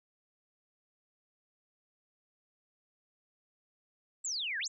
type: exponential two-way sweep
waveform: sine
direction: down then up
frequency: 7990 to 1551 to 7990 Hz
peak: -33 dBFS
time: 4.24-4.68 s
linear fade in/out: 10 ms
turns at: 4.59 s
effects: none